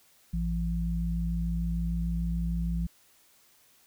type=tone pair together; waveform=sine; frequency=56.73 / 170 Hz; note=A#1 / F3; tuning=-46 / -46 cents; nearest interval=octave + perfect fifth; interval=1900 cents; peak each=-29 / -30 dBFS; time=0.33-2.87 s; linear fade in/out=10 ms; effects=white hiss -62 dBFS RMS until 3.86 s